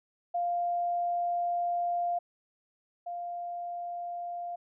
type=tone pair in turn; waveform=sine; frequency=698.5 / 698.5 Hz; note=F5 / F5; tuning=0 / 0 cents; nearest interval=unison; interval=0 cents; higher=neither; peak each=-27 / -34 dBFS; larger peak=first; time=0.34-2.19 / 3.06-4.56 s; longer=first; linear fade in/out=10 ms; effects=none